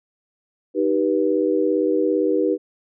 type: chord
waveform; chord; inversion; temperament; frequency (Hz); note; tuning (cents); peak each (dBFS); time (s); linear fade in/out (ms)
sine; Eb augmented; none; just; 311.1 / 388.9 / 486.1; Eb4 / G4 / B4; 0 / -14 / -28; -21; 0.74-2.58; 50
effects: none